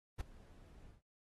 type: noise with ADSR envelope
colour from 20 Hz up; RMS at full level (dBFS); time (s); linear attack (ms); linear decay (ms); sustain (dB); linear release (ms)
brown; -35; 0.18-1.02; 28; 5; -23; 140
effects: AAC 32 kbps